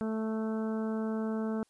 harmonic tone, 220 Hz, A3, in tune, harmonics 1 / 2 / 3 / 4 / 5 / 6 / 7, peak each -31 / -37 / -43 / -47 / -50 / -48 / -52 dBFS, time 0.01-1.63 s, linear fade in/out 0 ms, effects white hiss -71 dBFS RMS until 1.69 s + resampled to 24000 Hz

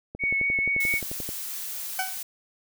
click train, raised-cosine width 2 ms, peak -22 dBFS, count 14, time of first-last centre 0.15-1.29 s, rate 11.4 Hz
sine tone with vibrato, 2217 Hz, C#7, in tune, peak -22 dBFS, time 0.19-1.01 s, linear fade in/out 50 ms, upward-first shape sine, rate 4.4 Hz, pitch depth 14 cents each way
blue noise, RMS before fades -34 dBFS, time 0.8-2.23 s, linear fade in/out 5 ms
20% pulse tone with exponential decay, 754 Hz, F#5, 32 cents sharp, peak -18 dBFS, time 1.99-2.22 s, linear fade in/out 2 ms, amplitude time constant 49 ms
effects none

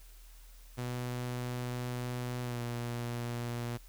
sawtooth tone with pitch glide, 123.47 to 119.54 Hz, B2 to A#2, 0 to +44 cents, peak -31 dBFS, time 0.77-3.78 s, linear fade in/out 20 ms, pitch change -56 cents, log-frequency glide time 2.42-2.59 s, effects added 40 Hz sine -51 dBFS peak until 3.88 s + white hiss -61 dBFS RMS until 3.88 s

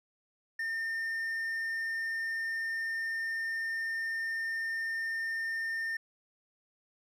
triangle tone, 1812 Hz, A#6, 50 cents flat, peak -30 dBFS, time 0.59-5.97 s, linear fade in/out 5 ms, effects none

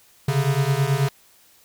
square beating tone pair, 133.6 / 142.9 Hz, C3 / D3, +36 / -47 cents, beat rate 9.3 Hz, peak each -22 dBFS, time 0.28-1.09 s, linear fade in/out 5 ms, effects white hiss -55 dBFS RMS until 1.64 s

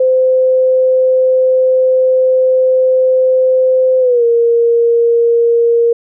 sine tone with pitch glide, 516 to 467.7 Hz, C5 to A#4, -24 to +6 cents, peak -7 dBFS, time 0-5.93 s, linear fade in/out 5 ms, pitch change -170 cents, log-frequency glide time 4-4.24 s, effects none

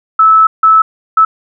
sine tone bursts at uneven times, 1306 Hz, E6, 17 cents flat, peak -3 dBFS, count 3, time 0.19-0.47 / 0.63-0.82 / 1.17-1.25 s, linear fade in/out 5 ms, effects none

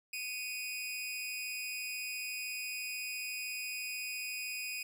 sawtooth tone with amplitude modulation, 2489 Hz, D#7, in tune, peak -31 dBFS, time 0.13-4.83 s, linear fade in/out 5 ms, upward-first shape sine, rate 234 Hz, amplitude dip 70%, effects none

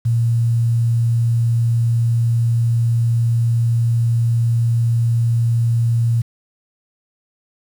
sine tone with quantisation, 116.54 Hz, A#2, in tune, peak -13 dBFS, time 0.05-6.22 s, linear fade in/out 10 ms, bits 7, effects none

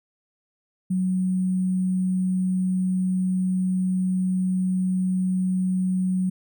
sine tone with sample-and-hold, 185 Hz, F#3, in tune, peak -20 dBFS, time 0.9-6.3 s, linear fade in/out 10 ms, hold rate 8820 Hz, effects none

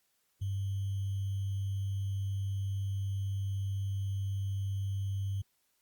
sine tone with sample-and-hold, 98 Hz, G2, in tune, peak -31 dBFS, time 0.41-5.42 s, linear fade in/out 10 ms, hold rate 3150 Hz, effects white hiss -75 dBFS RMS until 5.81 s + Opus 48 kbps

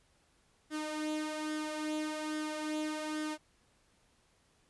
sawtooth tone with flanger, 307 Hz, D#4, 23 cents flat, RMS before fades -37 dBFS, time 0.7-3.38 s, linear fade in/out 50 ms, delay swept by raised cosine 0.58 to 2.98 ms, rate 1.2 Hz, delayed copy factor +0.55, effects pink hiss -70 dBFS RMS until 4.69 s + resampled to 24000 Hz

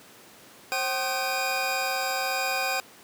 25% pulse tone cluster, 532 / 767 / 1228 / 2457 Hz, C5 / G5 / D#6 / D#7, +29 / -38 / -23 / -22 cents, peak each -29 / -25 / -33 / -27 dBFS, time 0.72-2.8 s, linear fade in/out 0 ms, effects pink hiss -50 dBFS RMS until 3.03 s + high-pass 200 Hz 12 dB/octave

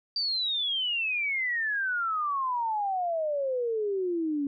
sine exponential sweep, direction down, 4699 to 277.2 Hz, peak -26 dBFS, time 0.16-4.47 s, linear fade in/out 2 ms, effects none

